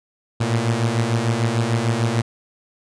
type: beating tone pair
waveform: sawtooth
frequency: 111.4 / 118.1 Hz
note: A2 / A#2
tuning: +22 / +23 cents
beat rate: 6.7 Hz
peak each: -18 / -16 dBFS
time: 0.4-2.22 s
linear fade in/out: 10 ms
effects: resampled to 22050 Hz